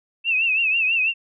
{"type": "tone with vibrato", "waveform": "sine", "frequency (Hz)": 2637, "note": "E7", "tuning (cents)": 0, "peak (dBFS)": -17, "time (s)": [0.24, 1.14], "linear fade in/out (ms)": 50, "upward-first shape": "triangle", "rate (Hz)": 6.1, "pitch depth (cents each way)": 110, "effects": []}